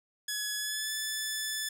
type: tone with pitch glide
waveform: 10% pulse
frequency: 1690 to 1741.5 Hz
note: G#6 to A6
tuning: +30 to -18 cents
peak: -23 dBFS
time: 0.28-1.69 s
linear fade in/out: 5 ms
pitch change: +52 cents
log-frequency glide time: 0.56-0.92 s
effects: 10-bit